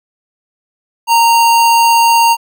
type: tone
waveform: square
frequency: 926 Hz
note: A#5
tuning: 12 cents flat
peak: -7 dBFS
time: 1.07-2.37 s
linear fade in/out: 50 ms
effects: none